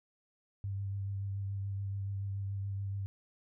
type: tone with vibrato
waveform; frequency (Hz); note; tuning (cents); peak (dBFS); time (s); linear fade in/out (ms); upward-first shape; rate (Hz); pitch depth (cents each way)
sine; 98.7; G2; +12; -34; 0.64-3.06; 0; triangle; 7; 23
effects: none